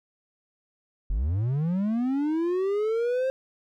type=linear sweep; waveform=triangle; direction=up; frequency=38.89 to 532 Hz; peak=-21 dBFS; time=1.1-3.3 s; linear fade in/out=0 ms; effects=none